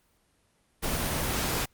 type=noise; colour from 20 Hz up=pink; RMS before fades=-29 dBFS; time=0.82-1.66 s; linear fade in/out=20 ms; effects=pink hiss -68 dBFS RMS until 1.73 s + Opus 24 kbps